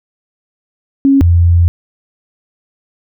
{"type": "tone pair in turn", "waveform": "sine", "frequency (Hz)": [274.1, 85.89], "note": ["C#4", "F2"], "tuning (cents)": [-19, -28], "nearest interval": "octave + minor sixth", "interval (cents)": 2009, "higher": "first", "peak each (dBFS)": -5, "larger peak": "neither", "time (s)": [[1.05, 1.21], [1.21, 1.68]], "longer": "second", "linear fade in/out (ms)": 0, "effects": []}